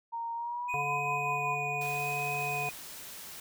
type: tone with pitch glide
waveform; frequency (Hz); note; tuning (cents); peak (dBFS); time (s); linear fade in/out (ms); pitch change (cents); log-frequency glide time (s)
sine; 928 to 1006.2; A#5 to B5; -8 to +32; -33; 0.12-1.56; 20; +140; 0.34-0.86
type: tone with vibrato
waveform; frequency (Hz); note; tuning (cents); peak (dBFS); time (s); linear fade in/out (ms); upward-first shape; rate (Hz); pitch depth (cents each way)
triangle; 2489; D#7; 0; -32; 0.68-2.71; 20; sine; 0.78; 14
type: harmonic tone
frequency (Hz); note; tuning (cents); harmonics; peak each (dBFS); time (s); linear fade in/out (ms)
144.5; D3; -28; 1 / 3 / 5 / 7; -40 / -41 / -35 / -41; 0.74-2.69; 0
type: noise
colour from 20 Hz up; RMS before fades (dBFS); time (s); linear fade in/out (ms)
white; -45; 1.81-3.4; 2
effects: none